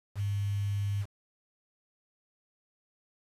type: tone with quantisation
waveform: sine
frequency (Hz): 101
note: G#2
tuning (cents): -48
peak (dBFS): -28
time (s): 0.15-1.06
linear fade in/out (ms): 50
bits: 8
effects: resampled to 32000 Hz